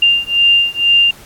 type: beating tone pair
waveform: sine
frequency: 2794 / 2796.1 Hz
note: F7 / F7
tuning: 0 / +1 cents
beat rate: 2.1 Hz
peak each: -12 dBFS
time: 0.02-1.11 s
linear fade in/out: 5 ms
effects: pink hiss -40 dBFS RMS until 1.25 s + AAC 64 kbps